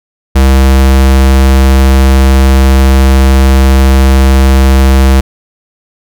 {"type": "tone", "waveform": "square", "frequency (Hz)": 66.5, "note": "C2", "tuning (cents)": 29, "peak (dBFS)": -3, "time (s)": [0.35, 5.21], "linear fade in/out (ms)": 10, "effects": []}